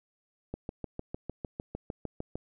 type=click train; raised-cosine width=2 ms; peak=-22 dBFS; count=13; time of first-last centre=0.54-2.355 s; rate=6.61 Hz; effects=none